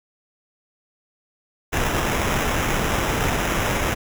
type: noise with sample-and-hold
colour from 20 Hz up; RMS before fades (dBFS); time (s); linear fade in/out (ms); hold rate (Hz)
pink; -22; 1.72-3.95; 20; 4410
effects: none